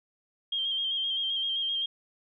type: tone with vibrato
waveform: sine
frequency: 3200 Hz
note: G7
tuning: 35 cents sharp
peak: -27 dBFS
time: 0.52-1.86 s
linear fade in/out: 5 ms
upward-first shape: square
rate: 7.7 Hz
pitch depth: 27 cents each way
effects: none